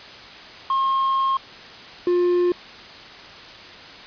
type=tone pair in turn; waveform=triangle; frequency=1073 / 354.2 Hz; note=C6 / F4; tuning=+43 / +24 cents; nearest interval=octave + perfect fifth; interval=1919 cents; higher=first; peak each=-16 / -14 dBFS; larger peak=second; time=0.7-1.37 / 2.07-2.52 s; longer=first; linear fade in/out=2 ms; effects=white hiss -40 dBFS RMS until 4.06 s + resampled to 11025 Hz